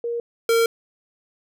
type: tone pair in turn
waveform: sine / square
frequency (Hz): 470.6 / 459.3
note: A#4 / A#4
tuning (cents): +16 / -26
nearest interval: unison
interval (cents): 42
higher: first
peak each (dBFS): -23 / -16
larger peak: second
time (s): 0.04-0.2 / 0.49-0.66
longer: second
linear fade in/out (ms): 2
effects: none